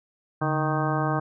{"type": "harmonic tone with a mistuned harmonic", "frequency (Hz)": 155.56, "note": "D#3", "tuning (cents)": 0, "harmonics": [1, 2, 3, 4, 5, 6, 7, 8, 10], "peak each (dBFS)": [-26, -30, -34, -32, -31, -35, -32, -33, -35], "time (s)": [0.41, 1.2], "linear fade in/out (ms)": 10, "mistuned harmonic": 1, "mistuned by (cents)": -120, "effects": []}